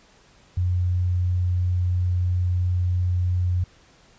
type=tone; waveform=sine; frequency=89.7 Hz; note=F2; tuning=47 cents sharp; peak=-19 dBFS; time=0.57-3.64 s; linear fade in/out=5 ms; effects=pink hiss -55 dBFS RMS until 4.18 s + resampled to 16000 Hz